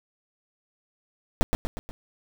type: noise with echo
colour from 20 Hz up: brown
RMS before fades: -17 dBFS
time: 1.41-1.43 s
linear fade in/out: 0 ms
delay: 120 ms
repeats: 4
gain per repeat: -5 dB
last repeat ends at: 1.91 s
effects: none